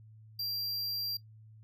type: tone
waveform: square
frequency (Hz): 4740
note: D8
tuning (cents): +15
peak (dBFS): -34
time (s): 0.39-1.17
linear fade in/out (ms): 5
effects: noise-tail reverb RT60 0.1 s tail -19 dB re dry + added 109 Hz sine -52 dBFS peak until 1.63 s